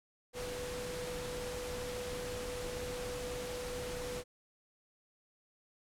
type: tone in noise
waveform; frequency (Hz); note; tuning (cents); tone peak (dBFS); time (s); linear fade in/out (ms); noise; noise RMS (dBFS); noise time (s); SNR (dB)
sine; 493.9; B4; 0; -40; 0.33-4.24; 50; pink; -43; 0.33-4.24; 0
effects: low-pass 11000 Hz 12 dB/octave